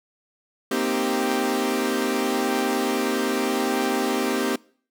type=chord; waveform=sawtooth; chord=C minor seventh; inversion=third; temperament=equal with one note detuned; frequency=231.9 / 261.6 / 311.1 / 392 Hz; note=Bb3 / C4 / Eb4 / G4; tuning=-9 / 0 / 0 / 0 cents; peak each=-24 / -22 / -26 / -22 dBFS; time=0.71-4.56 s; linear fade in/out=5 ms; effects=noise-tail reverb RT60 0.5 s tail -24 dB re dry